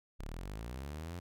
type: linear sweep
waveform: sawtooth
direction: up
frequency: 31.89 to 90 Hz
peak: -37 dBFS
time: 0.19-1.2 s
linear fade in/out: 10 ms
effects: none